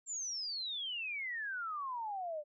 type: exponential sweep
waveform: sine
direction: down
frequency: 7459 to 579 Hz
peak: -37 dBFS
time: 0.06-2.44 s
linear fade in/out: 50 ms
effects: none